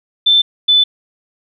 sine tone pair in turn, 3543 / 3502 Hz, A7 / A7, +11 / -9 cents, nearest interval unison, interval 20 cents, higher first, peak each -7 dBFS, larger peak neither, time 0.26-0.42 / 0.68-0.84 s, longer neither, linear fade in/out 10 ms, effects none

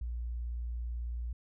sine tone, 59.1 Hz, A#1, 24 cents sharp, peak -34 dBFS, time 0.01-1.33 s, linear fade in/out 5 ms, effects none

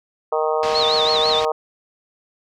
harmonic tone, 155.56 Hz, D#3, in tune, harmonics 3 / 4 / 5 / 6 / 7 / 8, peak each -21 / -23 / -25 / -27 / -28 / -29 dBFS, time 0.32-1.52 s, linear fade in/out 5 ms
white low-pass noise, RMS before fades -30 dBFS, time 0.63-1.45 s, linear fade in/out 0 ms, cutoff 4900 Hz, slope 24 dB/octave
sine tone with vibrato, 3905 Hz, B7, 20 cents flat, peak -18 dBFS, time 0.74-1.41 s, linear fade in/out 20 ms, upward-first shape sine, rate 6 Hz, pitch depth 190 cents each way
effects none

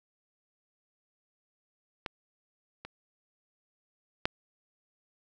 clicks, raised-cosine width 0.3 ms, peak -18 / -25 / -10 dBFS, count 3, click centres 2.062 / 2.85 / 4.255 s, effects none

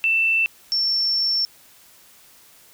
sine tone pair in turn, 2668 / 5423 Hz, E7 / E8, +20 / +48 cents, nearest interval octave, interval 1228 cents, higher second, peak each -16 / -18 dBFS, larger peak first, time 0.04-0.46 / 0.72-1.45 s, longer second, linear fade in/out 0 ms, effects white hiss -51 dBFS RMS until 2.73 s

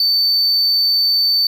triangle tone, 4545 Hz, C#8, 42 cents sharp, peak -11 dBFS, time 0-1.47 s, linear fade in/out 2 ms, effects none

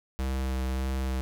square tone with vibrato, 65.41 Hz, C2, in tune, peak -28 dBFS, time 0.19-1.21 s, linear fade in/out 0 ms, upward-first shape sine, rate 1.7 Hz, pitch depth 15 cents each way, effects none

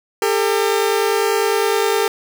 sawtooth tone pair together, 400.1 / 450 Hz, G4 / A4, +35 / +39 cents, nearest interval major second, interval 204 cents, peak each -14 dBFS, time 0.22-2.08 s, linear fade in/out 2 ms, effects none

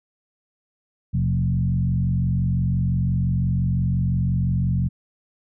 sine tone with frequency modulation, 125.7 Hz, B2, 31 cents sharp, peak -18 dBFS, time 1.13-4.89 s, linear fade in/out 20 ms, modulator 45.8 Hz, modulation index 1.2, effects none

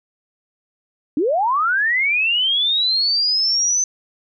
sine linear sweep, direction up, 267 to 6150 Hz, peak -15 dBFS, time 1.17-3.84 s, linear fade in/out 2 ms, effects none

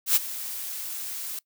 blue noise with ADSR envelope, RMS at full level -18 dBFS, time 0.06-1.39 s, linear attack 100 ms, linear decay 21 ms, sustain -16 dB, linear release 3 ms, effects noise-tail reverb RT60 0.1 s tail -22 dB re dry

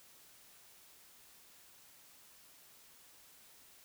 silence, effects white hiss -61 dBFS RMS until 3.84 s

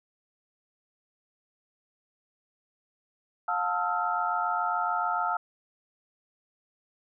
sine tone cluster, 714 / 886 / 1286 / 1373 Hz, F5 / A5 / E6 / F6, +38 / +12 / -43 / -30 cents, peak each -31 dBFS, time 3.48-5.37 s, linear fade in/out 5 ms, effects none

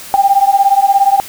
sine beating tone pair, 784 / 801 Hz, G5 / G5, 0 / +37 cents, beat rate 17 Hz, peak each -10 dBFS, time 0.14-1.2 s, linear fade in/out 0 ms, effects white hiss -31 dBFS RMS until 1.28 s

